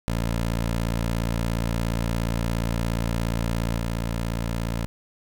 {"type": "tone with level steps", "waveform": "15% pulse", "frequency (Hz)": 57.1, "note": "A#1", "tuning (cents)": -35, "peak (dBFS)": [-17, -19], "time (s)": [0.08, 4.86], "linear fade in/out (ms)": 0, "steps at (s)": 3.77, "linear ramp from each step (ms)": 20, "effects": ["9-bit"]}